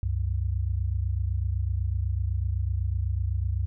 sine tone pair together, 67.53 / 95.5 Hz, C#2 / G2, -45 / -45 cents, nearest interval tritone, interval 600 cents, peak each -27 dBFS, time 0.03-3.66 s, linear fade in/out 0 ms, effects none

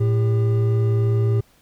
triangle tone pair together, 112.25 / 400 Hz, A2 / G4, +35 / +35 cents, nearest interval octave + minor seventh, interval 2200 cents, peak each -14 / -24 dBFS, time 0-1.41 s, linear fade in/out 10 ms, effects pink hiss -57 dBFS RMS until 1.61 s

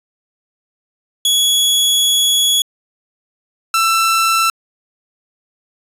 sawtooth tone pair in turn, 3365 / 1335.4 Hz, G#7 / E6, +22 / +22 cents, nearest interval octave + major third, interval 1600 cents, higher first, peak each -8 dBFS, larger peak neither, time 1.25-2.62 / 3.74-4.5 s, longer first, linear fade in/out 2 ms, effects resampled to 32000 Hz

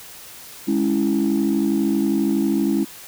sine chord, C# minor, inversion second, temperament equal, 207.7 / 277.2 / 329.6 Hz, G#3 / C#4 / E4, 0 / 0 / 0 cents, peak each -20 dBFS, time 0.67-2.85 s, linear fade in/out 20 ms, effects tanh soft clip ceiling -11 dBFS + white hiss -40 dBFS RMS until 3.07 s

